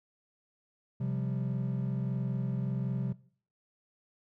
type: chord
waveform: triangle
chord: C suspended fourth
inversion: none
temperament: equal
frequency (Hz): 130.81 / 174.61 / 196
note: C3 / F3 / G3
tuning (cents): 0 / 0 / 0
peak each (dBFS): -29 / -35 / -35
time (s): 1-3.13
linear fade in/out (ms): 10
effects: noise-tail reverb RT60 0.5 s tail -20 dB re dry + tanh soft clip ceiling -19 dBFS